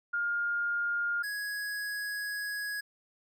sine / square tone pair in turn, 1413 / 1666.5 Hz, F6 / G#6, +20 / +5 cents, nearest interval minor third, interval 285 cents, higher second, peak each -28 / -34 dBFS, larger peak first, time 0.13-1.23 / 1.23-2.81 s, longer second, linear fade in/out 10 ms, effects none

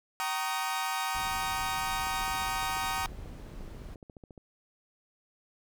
sawtooth chord, Eb dominant seventh, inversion first, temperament equal with one note detuned, 766.5 / 932.3 / 1108.7 / 1244.5 Hz, G5 / Bb5 / Db6 / Eb6, -39 / 0 / 0 / 0 cents, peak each -31 / -31 / -36 / -32 dBFS, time 0.2-3.06 s, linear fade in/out 0 ms
brown noise, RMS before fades -43 dBFS, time 1.14-3.96 s, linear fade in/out 20 ms
click train, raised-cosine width 2 ms, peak -35 dBFS, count 34, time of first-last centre 2.07-4.378 s, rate 14.3 Hz
effects none

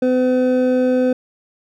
triangle tone pair together, 253.8 / 507.6 Hz, B3 / B4, +47 / +47 cents, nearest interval octave, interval 1200 cents, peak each -14 dBFS, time 0.02-1.13 s, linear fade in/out 5 ms, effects none

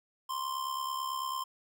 square tone with amplitude modulation, 1046.5 Hz, C6, in tune, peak -31 dBFS, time 0.29-1.44 s, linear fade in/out 10 ms, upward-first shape sine, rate 69.1 Hz, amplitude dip 60%, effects none

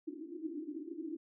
white band-pass noise, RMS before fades -43 dBFS, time 0.07-1.17 s, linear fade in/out 10 ms, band 280 to 340 Hz, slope 96 dB/octave, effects none

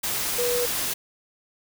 sine tone in noise, 485.9 Hz, B4, 28 cents flat, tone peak -23 dBFS, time 0.38-0.66 s, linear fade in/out 10 ms, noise white, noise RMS -27 dBFS, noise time 0.03-0.94 s, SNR +1 dB, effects none

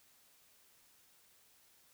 silence, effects white hiss -67 dBFS RMS until 1.93 s

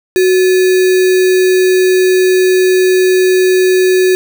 sine tone with sample-and-hold, 370 Hz, F#4, in tune, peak -6 dBFS, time 0.16-4.15 s, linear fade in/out 0 ms, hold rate 2100 Hz, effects none

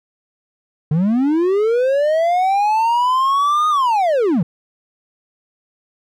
triangle linear two-way sweep, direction up then down, 144.1 to 1244.5 to 144.1 Hz, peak -11 dBFS, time 0.91-4.43 s, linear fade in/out 5 ms, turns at 3.69 s, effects none

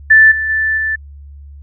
sine tone with level steps, 1760 Hz, A6, in tune, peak -3 / -15 / -12 / -14 dBFS, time 0.1-0.96 s, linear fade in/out 10 ms, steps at 0.31 / 0.49 / 0.77 s, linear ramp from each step 10 ms, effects added 71 Hz sine -32 dBFS peak until 1.62 s

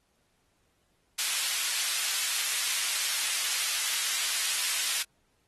pink high-pass noise, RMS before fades -30 dBFS, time 1.18-5.03 s, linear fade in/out 10 ms, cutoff 2400 Hz, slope 12 dB/octave, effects pink hiss -72 dBFS RMS until 5.47 s + AAC 32 kbps

